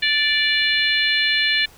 harmonic tone with a mistuned harmonic, 585 Hz, D5, 7 cents flat, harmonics 3 / 4 / 5 / 6 / 7, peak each -21 / -22 / -23 / -24 / -24 dBFS, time 0.02-1.66 s, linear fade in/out 10 ms, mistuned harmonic 7, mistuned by +19 cents, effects pink hiss -48 dBFS RMS until 1.77 s

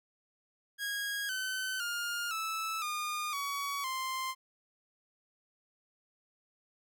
sawtooth tone with pitch steps, 1642 / 1523.2 / 1413 / 1310.8 / 1216 / 1128 / 1046.4 Hz, G#6 / F#6 / F6 / E6 / D#6 / C#6 / C6, -20 / +50 / +20 / -10 / -40 / +30 / 0 cents, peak -30 dBFS, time 0.78-4.35 s, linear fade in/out 50 ms, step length 510 ms, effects none

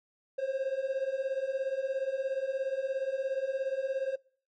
triangle beating tone pair, 523.3 / 540.3 Hz, C5 / C#5, 0 / -44 cents, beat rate 17 Hz, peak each -32 / -29 dBFS, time 0.38-4.16 s, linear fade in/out 10 ms, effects noise-tail reverb RT60 0.5 s tail -26 dB re dry + MP3 32 kbps

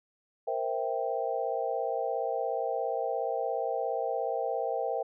sine chord, C dominant seventh, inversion third, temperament equal, 466.2 / 523.3 / 659.3 / 784 Hz, Bb4 / C5 / E5 / G5, 0 / 0 / 0 / 0 cents, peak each -34 dBFS, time 0.47-5.03 s, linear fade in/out 10 ms, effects none

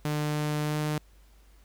sawtooth tone with pitch glide, 150.1 to 151.49 Hz, D3 to D#3, +38 to -46 cents, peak -23 dBFS, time 0.05-0.98 s, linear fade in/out 2 ms, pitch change +16 cents, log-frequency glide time 0.63-0.78 s, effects added 50 Hz sine -54 dBFS peak until 1.64 s + pink hiss -64 dBFS RMS until 1.64 s

